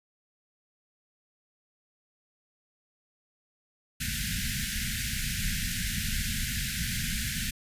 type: band-stop noise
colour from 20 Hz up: pink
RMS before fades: -31 dBFS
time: 4-7.51 s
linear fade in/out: 10 ms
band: 240 to 1500 Hz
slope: 96 dB/octave
effects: resampled to 32000 Hz